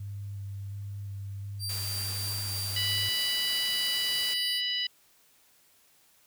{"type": "tone with vibrato", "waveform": "sine", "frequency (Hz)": 99.8, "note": "G2", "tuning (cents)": 32, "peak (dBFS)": -35, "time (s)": [0, 3.09], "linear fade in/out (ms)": 5, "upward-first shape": "square", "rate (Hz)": 1.4, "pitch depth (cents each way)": 12}
{"type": "tone with tremolo", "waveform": "sawtooth", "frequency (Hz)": 4699, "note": "D8", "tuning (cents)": 0, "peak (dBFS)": -30, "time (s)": [1.59, 4.62], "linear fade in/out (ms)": 50, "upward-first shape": "triangle", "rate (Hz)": 3.2, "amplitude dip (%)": 25}
{"type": "noise", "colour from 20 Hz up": "white", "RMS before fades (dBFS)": -39, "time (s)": [1.69, 4.34], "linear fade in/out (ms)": 5}
{"type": "harmonic tone", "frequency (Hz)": 987, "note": "B5", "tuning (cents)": -1, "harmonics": [2, 3, 4, 5], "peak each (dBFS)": [-37, -30, -35, -35], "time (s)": [2.76, 4.87], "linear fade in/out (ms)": 5}
{"effects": ["white hiss -63 dBFS RMS until 6.26 s"]}